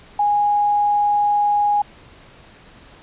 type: tone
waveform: sine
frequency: 825 Hz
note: G#5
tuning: 12 cents flat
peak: -14 dBFS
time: 0.19-1.82 s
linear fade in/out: 5 ms
effects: pink hiss -46 dBFS RMS until 3.02 s + resampled to 8000 Hz